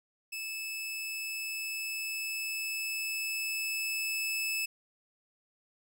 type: tone with level ramp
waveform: sawtooth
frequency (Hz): 2614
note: E7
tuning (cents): -15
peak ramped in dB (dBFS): -33 to -27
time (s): 0.32-4.66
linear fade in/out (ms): 10
effects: none